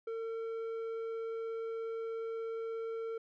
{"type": "tone with low-pass filter", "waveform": "square", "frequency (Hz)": 452.8, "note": "A4", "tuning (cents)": 50, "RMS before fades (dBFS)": -39, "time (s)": [0.07, 3.18], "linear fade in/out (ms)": 5, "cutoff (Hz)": 1200, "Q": 0.63, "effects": []}